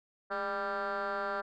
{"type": "tone with frequency modulation", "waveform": "sine", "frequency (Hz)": 987.8, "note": "B5", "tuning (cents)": 0, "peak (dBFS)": -29, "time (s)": [0.3, 1.42], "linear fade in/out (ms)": 20, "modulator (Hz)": 194, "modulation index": 3, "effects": ["tanh soft clip ceiling -31 dBFS"]}